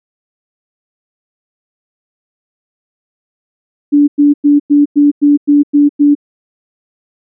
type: tone bursts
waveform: sine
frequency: 290 Hz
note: D4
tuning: 22 cents flat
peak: -4 dBFS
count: 9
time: 3.92-6.152 s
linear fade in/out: 20 ms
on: 160 ms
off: 99 ms
effects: none